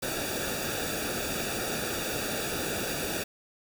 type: noise with comb filter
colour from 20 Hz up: pink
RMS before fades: -32 dBFS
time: 0.02-3.24 s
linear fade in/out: 10 ms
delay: 0.96 ms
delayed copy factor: -0.8
effects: none